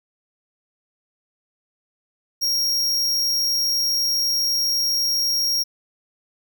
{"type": "tone", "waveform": "45% pulse", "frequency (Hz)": 5588, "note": "F8", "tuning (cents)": 0, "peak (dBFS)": -19, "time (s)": [2.41, 5.64], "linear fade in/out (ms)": 20, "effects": []}